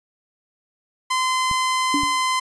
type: tone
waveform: sawtooth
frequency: 1030 Hz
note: C6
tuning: 28 cents flat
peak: -15 dBFS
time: 1.1-2.4 s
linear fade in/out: 10 ms
type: clicks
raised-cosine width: 5 ms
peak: -20 dBFS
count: 2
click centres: 1.513 / 2.034 s
type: tone with exponential decay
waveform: sine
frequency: 287.7 Hz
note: D4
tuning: 36 cents flat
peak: -17 dBFS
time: 1.94-2.23 s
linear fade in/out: 2 ms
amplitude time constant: 62 ms
effects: resampled to 22050 Hz